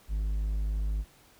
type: tone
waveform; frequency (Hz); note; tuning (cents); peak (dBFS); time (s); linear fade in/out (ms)
triangle; 51.91; G#1; 0; -25; 0.08-1.05; 50
effects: pink hiss -59 dBFS RMS until 1.39 s